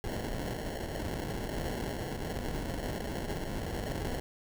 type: noise with sample-and-hold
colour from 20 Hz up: pink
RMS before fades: -36 dBFS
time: 0.04-4.2 s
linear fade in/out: 0 ms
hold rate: 1225 Hz
effects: none